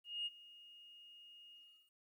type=tone with ADSR envelope; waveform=sine; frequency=2855 Hz; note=F7; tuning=37 cents sharp; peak=-36 dBFS; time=0.04-1.92 s; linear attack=220 ms; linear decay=31 ms; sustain=-20 dB; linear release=390 ms; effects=tanh soft clip ceiling -32 dBFS + 13-bit